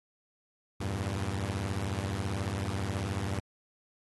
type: chord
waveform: sawtooth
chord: E diminished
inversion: none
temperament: equal with one note detuned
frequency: 83.7 / 98 / 116.54 Hz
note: E2 / G2 / Bb2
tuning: +27 / 0 / 0 cents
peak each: -34 / -29 / -34 dBFS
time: 0.8-3.4 s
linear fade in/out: 10 ms
effects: AAC 32 kbps